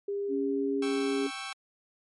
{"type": "tone with pitch glide", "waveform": "sine", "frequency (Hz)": [401.9, 404.9], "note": ["G4", "G#4"], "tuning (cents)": [43, -44], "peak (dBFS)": -29, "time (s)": [0.08, 1.27], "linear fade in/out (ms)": 5, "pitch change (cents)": 13, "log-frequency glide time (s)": [0.29, 0.81]}
{"type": "tone", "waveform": "sine", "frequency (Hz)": 277.2, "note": "C#4", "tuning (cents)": 0, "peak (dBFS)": -29, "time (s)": [0.28, 1.31], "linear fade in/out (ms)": 50}
{"type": "chord", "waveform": "15% pulse", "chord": "C# diminished", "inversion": "second", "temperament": "equal", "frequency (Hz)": [784, 1108.7, 1318.5], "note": ["G5", "C#6", "E6"], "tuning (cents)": [0, 0, 0], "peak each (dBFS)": -34, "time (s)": [0.82, 1.53], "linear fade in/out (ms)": 5}
{"effects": ["MP3 48 kbps"]}